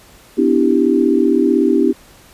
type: chord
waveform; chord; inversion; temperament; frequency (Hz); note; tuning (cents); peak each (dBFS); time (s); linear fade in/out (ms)
sine; E minor seventh; second; equal with one note detuned; 251.8 / 293.7 / 329.6 / 392; B3 / D4 / E4 / G4; +34 / 0 / 0 / 0; -16; 0.37-1.93; 20
effects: pink hiss -45 dBFS RMS until 2.33 s + resampled to 32000 Hz